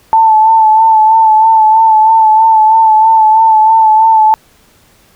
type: tone with vibrato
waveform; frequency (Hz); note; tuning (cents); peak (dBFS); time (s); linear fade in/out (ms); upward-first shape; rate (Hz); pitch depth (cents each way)
sine; 880; A5; 0; -3; 0.13-4.34; 0; sine; 3.1; 33
effects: pink hiss -47 dBFS RMS until 5.15 s